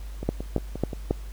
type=two click trains; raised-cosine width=2 ms; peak=-9 / -19 dBFS; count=4 / 6; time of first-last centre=0.29-1.11 / 0.23-1.107 s; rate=3.66 / 5.7 Hz; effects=added 50 Hz sine -34 dBFS peak until 1.32 s + pink hiss -51 dBFS RMS until 1.32 s